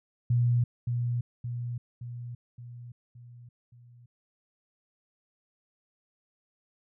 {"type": "tone with echo", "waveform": "sine", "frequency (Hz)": 120.6, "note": "B2", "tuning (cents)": -41, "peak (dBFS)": -21, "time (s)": [0.3, 0.64], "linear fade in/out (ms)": 5, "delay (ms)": 570, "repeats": 6, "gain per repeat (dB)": -5, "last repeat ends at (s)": 4.06, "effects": []}